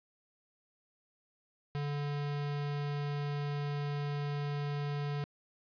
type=tone; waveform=square; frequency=144.8 Hz; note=D3; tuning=24 cents flat; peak=-34 dBFS; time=1.75-5.24 s; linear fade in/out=0 ms; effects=resampled to 11025 Hz + 10-bit